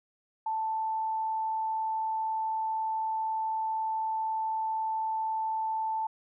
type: tone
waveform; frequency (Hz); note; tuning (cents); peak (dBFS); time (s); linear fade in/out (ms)
sine; 882; A5; +4; -28; 0.46-6.07; 5
effects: none